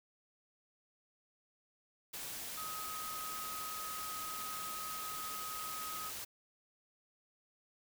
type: tone in noise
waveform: sine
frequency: 1262 Hz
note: D#6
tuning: 24 cents sharp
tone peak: -43 dBFS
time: 2.57-6.1 s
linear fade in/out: 10 ms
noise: white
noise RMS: -44 dBFS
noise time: 2.13-6.25 s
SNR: -2 dB
effects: none